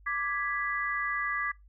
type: chord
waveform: sine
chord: G# diminished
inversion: second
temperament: equal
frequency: 1174.7 / 1661.2 / 1975.5 Hz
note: D6 / G#6 / B6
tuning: 0 / 0 / 0 cents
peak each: -33 dBFS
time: 0.06-1.52 s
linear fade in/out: 10 ms
effects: noise-tail reverb RT60 0.2 s tail -23 dB re dry + added 50 Hz sine -53 dBFS peak until 1.68 s